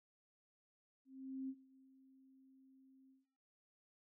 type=tone with ADSR envelope; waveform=sine; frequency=265.2 Hz; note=C4; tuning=23 cents sharp; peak=-40 dBFS; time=1.05-3.26 s; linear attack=440 ms; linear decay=57 ms; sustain=-24 dB; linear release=160 ms; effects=noise-tail reverb RT60 0.8 s tail -20 dB re dry